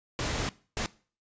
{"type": "noise bursts at uneven times", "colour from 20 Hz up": "pink", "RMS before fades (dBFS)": -31, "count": 2, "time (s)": [[0.19, 0.49], [0.77, 0.86]], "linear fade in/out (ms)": 0, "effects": ["noise-tail reverb RT60 0.4 s tail -20 dB re dry", "resampled to 16000 Hz"]}